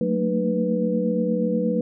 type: tone cluster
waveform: sine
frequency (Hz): 183.9 / 222.1 / 230.5 / 301.9 / 491.7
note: F#3 / A3 / A#3 / D4 / B4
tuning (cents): -10 / +16 / -19 / +48 / -8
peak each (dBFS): -25 / -25 / -30 / -30 / -24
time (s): 0.01-1.81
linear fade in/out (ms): 2
effects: none